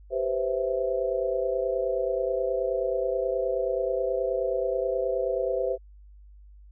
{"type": "chord", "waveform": "sine", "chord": "C major seventh", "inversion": "second", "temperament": "equal", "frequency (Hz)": [392, 493.9, 523.3, 659.3], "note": ["G4", "B4", "C5", "E5"], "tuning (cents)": [0, 0, 0, 0], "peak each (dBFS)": [-31, -31, -27, -32], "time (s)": [0.1, 5.78], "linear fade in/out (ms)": 50, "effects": ["added 50 Hz sine -47 dBFS peak until 6.71 s"]}